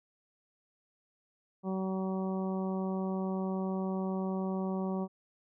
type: harmonic tone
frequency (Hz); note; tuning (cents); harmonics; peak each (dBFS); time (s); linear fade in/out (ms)
189.4; F#3; +41; 1 / 2 / 3 / 4 / 5 / 6; -32 / -38 / -42 / -44 / -46 / -48; 1.63-5.08; 50
effects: none